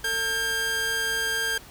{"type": "tone pair together", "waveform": "sawtooth", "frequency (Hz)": [449, 1600], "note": ["A4", "G6"], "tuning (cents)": [35, 35], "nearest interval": "octave + minor seventh", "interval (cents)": 2200, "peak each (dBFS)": [-31, -21], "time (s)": [0.04, 1.58], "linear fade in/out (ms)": 5, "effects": ["added 50 Hz sine -49 dBFS peak until 1.7 s", "pink hiss -47 dBFS RMS until 1.7 s"]}